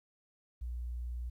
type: tone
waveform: sine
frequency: 60.2 Hz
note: B1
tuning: 44 cents flat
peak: -36 dBFS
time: 0.61-1.3 s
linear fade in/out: 10 ms
effects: 12-bit